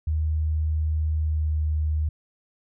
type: tone with pitch glide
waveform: sine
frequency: 77.78 to 76.89 Hz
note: D#2 to D#2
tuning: 0 to -20 cents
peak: -21 dBFS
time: 0.07-2.09 s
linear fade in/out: 5 ms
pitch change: -20 cents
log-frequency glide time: 1.18-1.57 s
effects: none